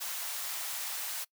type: high-pass noise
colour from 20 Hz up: white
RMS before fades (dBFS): -37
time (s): 0-1.25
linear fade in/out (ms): 20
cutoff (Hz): 650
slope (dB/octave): 24
effects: noise-tail reverb RT60 0.1 s tail -23 dB re dry